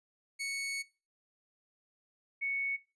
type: tone pair in turn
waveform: sawtooth / sine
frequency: 2217 / 2217 Hz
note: C#7 / C#7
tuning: 0 / 0 cents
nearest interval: unison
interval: 0 cents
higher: neither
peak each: -31 / -31 dBFS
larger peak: neither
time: 0.39-0.83 / 2.41-2.77 s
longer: first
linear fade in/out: 20 ms
effects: noise-tail reverb RT60 0.3 s tail -20 dB re dry + resampled to 24000 Hz